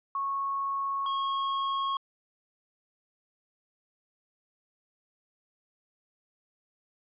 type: tone pair in turn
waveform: sine / square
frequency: 1101 / 1092.1 Hz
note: C#6 / C#6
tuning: -12 / -26 cents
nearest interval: unison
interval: 14 cents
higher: first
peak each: -28 dBFS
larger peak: neither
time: 0.15-1.06 / 1.06-1.97 s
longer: neither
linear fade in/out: 2 ms
effects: resampled to 8000 Hz